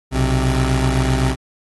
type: tone pair together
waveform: 25% pulse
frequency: 61.5 / 130.81 Hz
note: B1 / C3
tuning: -7 / 0 cents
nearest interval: octave + minor second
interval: 1307 cents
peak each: -14 dBFS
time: 0.11-1.36 s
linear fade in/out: 50 ms
effects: AAC 32 kbps